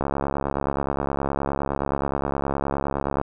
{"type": "click train", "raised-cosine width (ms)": 1, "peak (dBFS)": -10, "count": 224, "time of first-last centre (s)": [0.01, 3.214], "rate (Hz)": 69.6, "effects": []}